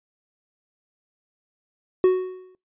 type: tone with exponential decay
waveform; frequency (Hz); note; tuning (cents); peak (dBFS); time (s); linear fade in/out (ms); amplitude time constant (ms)
triangle; 370; F#4; 0; -9; 2.04-2.55; 1; 110
effects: noise-tail reverb RT60 0.2 s tail -23 dB re dry + resampled to 8000 Hz